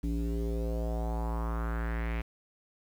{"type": "tone with low-pass filter sweep", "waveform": "square", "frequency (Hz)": 57, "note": "A#1", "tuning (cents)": -38, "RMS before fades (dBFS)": -32, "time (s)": [0.03, 2.22], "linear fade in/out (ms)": 10, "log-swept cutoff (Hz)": [270, 2400], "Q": 3.3, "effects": ["9-bit"]}